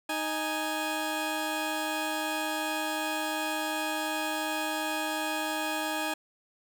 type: tone pair together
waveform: 15% pulse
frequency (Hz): 311.1 / 830.5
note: D#4 / G#5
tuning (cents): 0 / 0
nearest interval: octave + perfect fourth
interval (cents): 1700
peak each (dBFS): -26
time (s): 0.09-6.14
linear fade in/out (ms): 5
effects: none